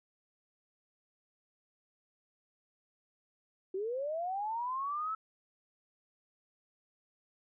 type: linear sweep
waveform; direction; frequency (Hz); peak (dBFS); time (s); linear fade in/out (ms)
sine; up; 364.9 to 1318.5; -33; 3.74-5.15; 5
effects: none